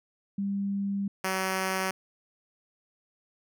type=tone pair in turn; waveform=sine / 5% pulse; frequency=198.8 / 189.1 Hz; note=G3 / F#3; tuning=+25 / +38 cents; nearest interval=minor second; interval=87 cents; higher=first; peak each=-27 / -16 dBFS; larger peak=second; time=0.38-1.08 / 1.24-1.91 s; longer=first; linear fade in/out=5 ms; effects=none